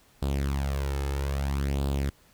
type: tone with flanger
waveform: sawtooth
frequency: 69.3 Hz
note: C#2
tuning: in tune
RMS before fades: -28 dBFS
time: 0.22-2.1 s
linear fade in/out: 5 ms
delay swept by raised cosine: 0.24 to 2.34 ms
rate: 0.61 Hz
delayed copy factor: +0.65
effects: pink hiss -60 dBFS RMS until 2.33 s